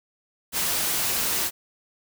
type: noise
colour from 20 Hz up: white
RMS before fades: -25 dBFS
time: 0.52-1.51 s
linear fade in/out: 50 ms
effects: none